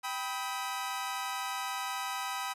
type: chord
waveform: sawtooth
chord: G augmented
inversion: none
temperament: equal with one note detuned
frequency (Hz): 784 / 987.8 / 1271.4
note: G5 / B5 / D#6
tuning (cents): 0 / 0 / +37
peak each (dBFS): -35 / -34 / -35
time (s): 0.03-2.54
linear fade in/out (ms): 20
effects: resampled to 32000 Hz + 11-bit